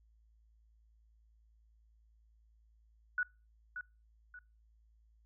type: tone with echo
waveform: sine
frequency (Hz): 1472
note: F#6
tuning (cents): -9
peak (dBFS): -30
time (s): 3.18-3.23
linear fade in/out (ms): 2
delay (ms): 580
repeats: 2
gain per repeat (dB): -9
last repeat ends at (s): 4.39
effects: noise-tail reverb RT60 0.3 s tail -25 dB re dry + added 55 Hz sine -64 dBFS peak until 5.25 s